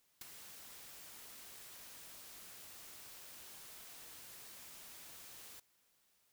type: noise with ADSR envelope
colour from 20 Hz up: white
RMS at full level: -45 dBFS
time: 0.21-5.6 s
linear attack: 4 ms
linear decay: 13 ms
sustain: -9 dB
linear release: 7 ms
effects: white hiss -75 dBFS RMS until 6.32 s